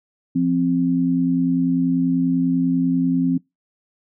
sine tone pair together, 172.5 / 262.7 Hz, F3 / C4, -21 / +7 cents, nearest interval perfect fifth, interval 728 cents, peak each -21 / -17 dBFS, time 0.35-3.38 s, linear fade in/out 10 ms, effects noise-tail reverb RT60 0.2 s tail -24 dB re dry

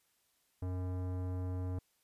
sine tone with tanh clipping, 91.5 Hz, F#2, 19 cents flat, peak -37 dBFS, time 0.62-1.79 s, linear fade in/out 5 ms, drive 18 dB, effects white hiss -75 dBFS RMS until 2.03 s + resampled to 32000 Hz

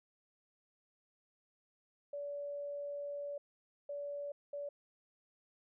sine tone bursts at uneven times, 574 Hz, D5, 40 cents flat, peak -39 dBFS, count 3, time 2.13-3.38 / 3.89-4.32 / 4.53-4.69 s, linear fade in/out 5 ms, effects none

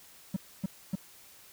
triangle tone bursts, 190 Hz, F#3, 46 cents sharp, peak -25 dBFS, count 3, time 0.34-0.955 s, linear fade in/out 5 ms, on 25 ms, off 270 ms, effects white hiss -55 dBFS RMS until 1.52 s

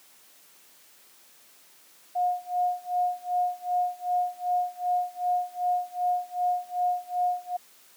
sine tone with tremolo, 718 Hz, F5, 48 cents sharp, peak -21 dBFS, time 2.15-7.57 s, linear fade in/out 10 ms, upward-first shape sine, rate 2.6 Hz, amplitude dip 95%, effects white hiss -56 dBFS RMS until 7.96 s + high-pass 200 Hz 12 dB/octave

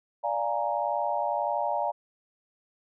sine chord, Bb dominant seventh, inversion first, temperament equal, 587.3 / 698.5 / 830.6 / 932.3 Hz, D5 / F5 / Ab5 / Bb5, 0 / 0 / 0 / 0 cents, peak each -31 dBFS, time 0.23-1.92 s, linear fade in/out 20 ms, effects none

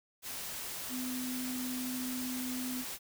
sine tone in noise, 253.2 Hz, B3, 43 cents sharp, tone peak -36 dBFS, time 0.89-2.85 s, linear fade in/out 50 ms, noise white, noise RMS -41 dBFS, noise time 0.22-2.99 s, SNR +2 dB, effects none

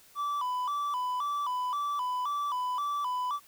triangle tone with vibrato, 1076 Hz, C6, 48 cents sharp, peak -27 dBFS, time 0.15-3.4 s, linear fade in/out 50 ms, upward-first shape square, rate 1.9 Hz, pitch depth 130 cents each way, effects white hiss -58 dBFS RMS until 3.47 s

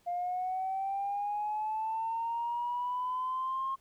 sine linear sweep, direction up, 698.5 to 1075 Hz, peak -30 dBFS, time 0.06-3.76 s, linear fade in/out 20 ms, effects tanh soft clip ceiling -26 dBFS + pink hiss -68 dBFS RMS until 3.8 s

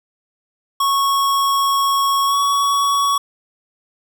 square tone with pitch glide, 1104 to 1122.6 Hz, C#6 to C#6, -7 to +22 cents, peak -15 dBFS, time 0.8-3.18 s, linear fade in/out 5 ms, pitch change +29 cents, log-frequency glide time 2.26-2.36 s, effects none

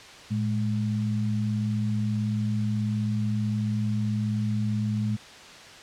sine tone pair together, 111.91 / 210.4 Hz, A2 / G#3, +30 / +23 cents, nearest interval major seventh, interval 1093 cents, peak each -26 / -27 dBFS, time 0.3-5.17 s, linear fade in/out 20 ms, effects white hiss -45 dBFS RMS until 5.82 s + low-pass 5000 Hz 12 dB/octave

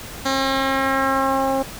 10% pulse tone with low-pass filter sweep, 268.9 Hz, C4, 47 cents sharp, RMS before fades -20 dBFS, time 0.25-1.63 s, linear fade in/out 10 ms, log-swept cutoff 5800 to 640 Hz, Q 1.7, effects pink hiss -35 dBFS RMS until 1.79 s

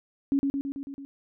sine tone with echo, 277.2 Hz, C#4, in tune, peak -20 dBFS, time 0.32-0.39 s, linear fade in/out 0 ms, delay 110 ms, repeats 6, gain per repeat -3 dB, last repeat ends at 1.05 s, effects none

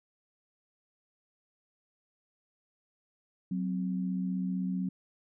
sine tone pair together, 185 / 260.7 Hz, F#3 / C4, 0 / -6 cents, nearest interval tritone, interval 594 cents, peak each -30 / -37 dBFS, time 3.51-4.89 s, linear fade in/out 5 ms, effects none

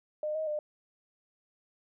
sine tone with pitch steps, 608 / 629 / 602 Hz, D#5 / D#5 / D5, -40 / +19 / +43 cents, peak -30 dBFS, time 0.23-0.59 s, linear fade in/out 2 ms, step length 120 ms, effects none

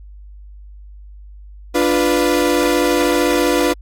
35% pulse chord, B diminished, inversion first, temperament equal, 293.7 / 349.2 / 493.9 Hz, D4 / F4 / B4, 0 / 0 / 0 cents, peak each -16 dBFS, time 1.74-3.74 s, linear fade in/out 20 ms, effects added 50 Hz sine -35 dBFS peak until 3.81 s + AAC 48 kbps

